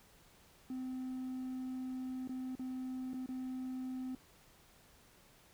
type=tone with dropouts; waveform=triangle; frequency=257.3 Hz; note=C4; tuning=29 cents flat; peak=-36 dBFS; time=0.7-4.15 s; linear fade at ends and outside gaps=2 ms; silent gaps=2.275-2.293 / 2.553-2.594 / 3.134-3.141 / 3.261-3.289 s; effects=tanh soft clip ceiling -32 dBFS + pink hiss -64 dBFS RMS until 5.53 s